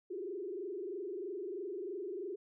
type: tone with frequency modulation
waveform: sine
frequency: 380 Hz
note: F#4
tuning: 46 cents sharp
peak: -38 dBFS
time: 0.1-2.36 s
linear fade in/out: 10 ms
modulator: 23.1 Hz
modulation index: 1.7
effects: none